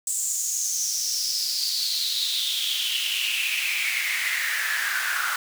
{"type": "noise with high-pass filter sweep", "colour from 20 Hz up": "pink", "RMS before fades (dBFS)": -26, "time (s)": [0.07, 5.36], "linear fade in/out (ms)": 2, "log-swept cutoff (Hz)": [7700, 1400], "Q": 6.8, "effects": []}